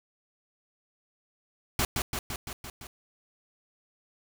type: noise with echo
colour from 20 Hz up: pink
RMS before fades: -26 dBFS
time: 1.79-1.85 s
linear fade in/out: 2 ms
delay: 170 ms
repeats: 6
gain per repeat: -3 dB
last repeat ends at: 2.87 s
effects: none